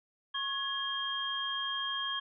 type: tone cluster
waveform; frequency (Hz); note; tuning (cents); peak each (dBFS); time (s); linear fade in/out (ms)
sine; 1090 / 1675 / 3216; C#6 / G#6 / G7; -29 / +14 / +44; -38 / -39 / -34; 0.34-2.2; 10
effects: none